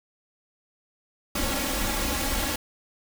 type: noise with comb filter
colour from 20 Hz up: pink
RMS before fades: -27 dBFS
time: 1.35-2.56 s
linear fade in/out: 5 ms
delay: 3.6 ms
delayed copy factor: +0.9
effects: none